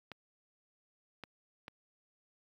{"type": "clicks", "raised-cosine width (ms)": 0.3, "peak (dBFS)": -28, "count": 3, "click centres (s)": [0.117, 1.237, 1.681], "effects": ["high-pass 60 Hz 12 dB/octave", "10-bit"]}